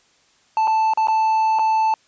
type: tone with dropouts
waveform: triangle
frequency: 880 Hz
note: A5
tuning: in tune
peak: -13 dBFS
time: 0.57-1.94 s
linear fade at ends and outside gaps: 1 ms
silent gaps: 0.673-0.677 / 0.936-0.974 / 1.072-1.083 / 1.588-1.593 s
effects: white hiss -58 dBFS RMS until 2.07 s + resampled to 16000 Hz